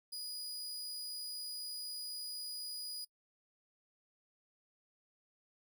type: tone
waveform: sawtooth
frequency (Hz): 4918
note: D#8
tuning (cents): -21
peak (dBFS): -38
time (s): 0.12-3.05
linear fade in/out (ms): 10
effects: noise-tail reverb RT60 0.1 s tail -23 dB re dry